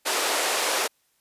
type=band-pass noise; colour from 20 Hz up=pink; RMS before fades=-25 dBFS; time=0.05-0.88 s; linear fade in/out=20 ms; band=420 to 12000 Hz; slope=24 dB/octave; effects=white hiss -68 dBFS RMS until 1.2 s + resampled to 32000 Hz